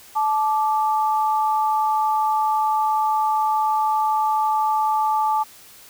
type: tone pair together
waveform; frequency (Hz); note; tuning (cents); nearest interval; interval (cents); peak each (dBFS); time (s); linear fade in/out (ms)
sine; 867.9 / 1174.7; A5 / D6; -24 / 0; perfect fourth; 524; -18 / -24; 0.15-5.44; 20
effects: white hiss -46 dBFS RMS until 5.89 s